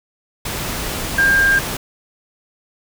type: tone in noise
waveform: sine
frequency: 1600 Hz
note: G6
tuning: 35 cents sharp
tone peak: -11 dBFS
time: 1.18-1.59 s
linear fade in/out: 5 ms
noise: pink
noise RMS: -24 dBFS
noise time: 0.45-1.77 s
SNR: +10 dB
effects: none